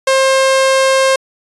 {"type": "tone", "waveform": "sawtooth", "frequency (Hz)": 532, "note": "C5", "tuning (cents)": 29, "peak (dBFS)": -5, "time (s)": [0.07, 1.16], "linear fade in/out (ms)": 5, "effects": ["resampled to 24000 Hz"]}